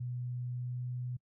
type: tone with pitch glide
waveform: sine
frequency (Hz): 123.47 to 124.26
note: B2 to B2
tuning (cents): 0 to +11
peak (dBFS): -35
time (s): 0-1.17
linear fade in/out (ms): 10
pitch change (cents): +11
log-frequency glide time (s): 0.52-0.85
effects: noise-tail reverb RT60 0.1 s tail -25 dB re dry